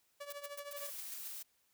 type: tone with tremolo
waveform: sawtooth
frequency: 574 Hz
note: D5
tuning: 40 cents flat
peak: -38 dBFS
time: 0.2-0.9 s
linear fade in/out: 10 ms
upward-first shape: triangle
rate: 13 Hz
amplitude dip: 80%
type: noise bursts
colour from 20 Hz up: blue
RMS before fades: -46 dBFS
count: 8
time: 0.3-1.278 s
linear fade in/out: 5 ms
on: 26 ms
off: 110 ms
type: noise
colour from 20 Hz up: blue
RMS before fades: -46 dBFS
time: 0.76-1.43 s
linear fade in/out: 10 ms
effects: white hiss -75 dBFS RMS until 1.73 s